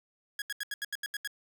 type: tone bursts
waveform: sawtooth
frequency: 1661.2 Hz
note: G#6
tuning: in tune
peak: -29 dBFS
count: 9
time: 0.39-1.275 s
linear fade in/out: 2 ms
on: 29 ms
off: 78 ms
effects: 10-bit